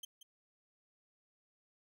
sawtooth tone with echo, 3136 Hz, G7, in tune, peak -40 dBFS, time 0.03-0.05 s, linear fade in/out 5 ms, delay 180 ms, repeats 1, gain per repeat -11 dB, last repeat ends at 0.23 s, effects none

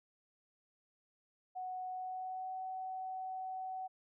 sine tone with pitch glide, 740 to 752.1 Hz, F#5 to F#5, 0 to +28 cents, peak -39 dBFS, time 1.55-3.88 s, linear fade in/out 20 ms, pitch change +28 cents, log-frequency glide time 1.89-2.61 s, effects none

